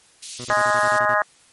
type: high-pass noise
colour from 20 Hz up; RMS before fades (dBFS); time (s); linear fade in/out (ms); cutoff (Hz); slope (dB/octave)
pink; -35; 0.22-0.99; 10; 3300; 24
type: tone bursts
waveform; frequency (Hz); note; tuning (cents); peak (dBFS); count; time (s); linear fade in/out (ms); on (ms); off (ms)
15% pulse; 122.9; B2; -8; -26; 9; 0.39-1.145; 5; 59; 28
type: harmonic tone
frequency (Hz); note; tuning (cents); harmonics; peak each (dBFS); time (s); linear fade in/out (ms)
207.7; G#3; 0; 3 / 4 / 5 / 6 / 7 / 8 / 9; -22 / -25 / -24 / -22 / -27 / -23 / -28; 0.5-1.22; 0
effects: white hiss -54 dBFS RMS until 1.52 s + MP3 48 kbps